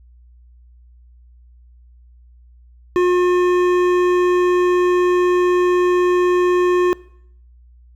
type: tone with hard clipping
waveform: triangle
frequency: 358.4 Hz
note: F4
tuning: 45 cents sharp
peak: -14 dBFS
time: 2.96-6.93 s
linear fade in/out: 0 ms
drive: 16 dB
effects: noise-tail reverb RT60 0.7 s tail -23 dB re dry + added 60 Hz sine -44 dBFS peak until 7.95 s